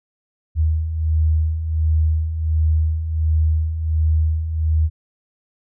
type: beating tone pair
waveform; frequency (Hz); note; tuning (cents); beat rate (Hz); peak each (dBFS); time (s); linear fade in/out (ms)
sine; 77.78 / 79.18; D#2 / D#2; 0 / +31; 1.4; -23 / -16; 0.55-4.9; 50
effects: none